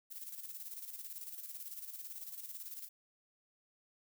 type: noise with tremolo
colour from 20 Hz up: violet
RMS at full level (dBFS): -45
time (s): 0.1-2.89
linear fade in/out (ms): 20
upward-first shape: square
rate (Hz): 18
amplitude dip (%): 55
effects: none